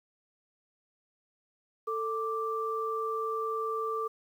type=tone pair together; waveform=sine; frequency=444.5 / 1174.7 Hz; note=A4 / D6; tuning=+18 / 0 cents; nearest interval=octave + perfect fourth; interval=1682 cents; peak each=-33 / -32 dBFS; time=1.87-4.08 s; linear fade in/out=10 ms; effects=10-bit